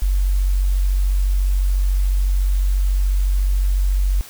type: tone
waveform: sine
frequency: 47 Hz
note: F#1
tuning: 28 cents sharp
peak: -14 dBFS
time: 0.02-4.21 s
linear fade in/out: 0 ms
effects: white hiss -40 dBFS RMS until 4.29 s